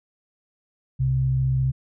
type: tone pair together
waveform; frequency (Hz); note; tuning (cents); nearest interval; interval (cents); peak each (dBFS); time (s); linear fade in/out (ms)
sine; 65.41 / 130.81; C2 / C3; 0 / 0; octave; 1200; -28 / -19; 0.99-1.72; 20
effects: none